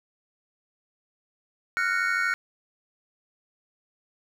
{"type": "chord", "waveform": "triangle", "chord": "Gb major seventh", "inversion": "third", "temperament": "just", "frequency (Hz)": [1387.5, 1480, 1850, 2220], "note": ["F6", "Gb6", "Bb6", "Db7"], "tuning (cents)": [-12, 0, -14, 2], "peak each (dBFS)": [-26, -25, -29, -29], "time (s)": [1.77, 2.34], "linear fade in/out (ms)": 0, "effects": []}